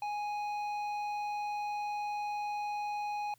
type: tone with tanh clipping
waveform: sine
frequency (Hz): 830.6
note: G#5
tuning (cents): 0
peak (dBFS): -35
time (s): 0.02-3.34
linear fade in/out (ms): 2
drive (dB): 10
effects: added 119 Hz sine -70 dBFS peak until 3.38 s + white hiss -69 dBFS RMS until 3.38 s